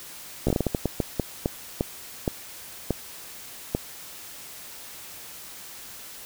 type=slowing click train; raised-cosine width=2 ms; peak=-9 dBFS; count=16; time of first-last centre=0.47-3.749 s; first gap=14 ms; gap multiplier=1.34; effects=white hiss -42 dBFS RMS until 6.25 s